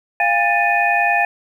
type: tone cluster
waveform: sine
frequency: 697 / 807 / 1770 / 2481 Hz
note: F5 / G#5 / A6 / D#7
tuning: -4 / -50 / +10 / -6 cents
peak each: -19 dBFS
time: 0.2-1.25 s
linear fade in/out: 2 ms
effects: 8-bit